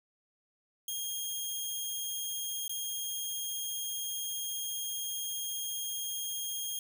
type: tone with dropouts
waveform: 10% pulse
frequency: 3243 Hz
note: G#7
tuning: 42 cents flat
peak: -26 dBFS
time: 0.88-6.79 s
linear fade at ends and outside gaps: 2 ms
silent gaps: 2.68-2.694 s
effects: none